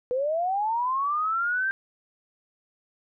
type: linear sweep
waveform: sine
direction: up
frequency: 484.7 to 1586 Hz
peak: -23 dBFS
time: 0.11-1.71 s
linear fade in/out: 0 ms
effects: none